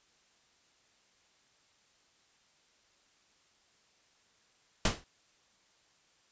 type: noise with exponential decay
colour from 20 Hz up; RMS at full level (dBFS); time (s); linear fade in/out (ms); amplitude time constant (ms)
pink; -23; 4.85-5.04; 2; 41
effects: white hiss -68 dBFS RMS until 6.31 s + resampled to 16000 Hz